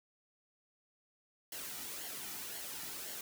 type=noise with flanger; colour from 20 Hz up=white; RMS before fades=-44 dBFS; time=1.52-3.21 s; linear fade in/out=2 ms; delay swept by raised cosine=0.8 to 1.9 ms; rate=1.9 Hz; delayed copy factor=-0.5; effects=none